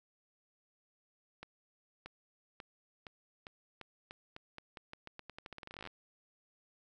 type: accelerating click train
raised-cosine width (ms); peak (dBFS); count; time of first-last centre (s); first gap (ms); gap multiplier
0.3; -30; 30; 1.43-5.873; 630; 0.86
effects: none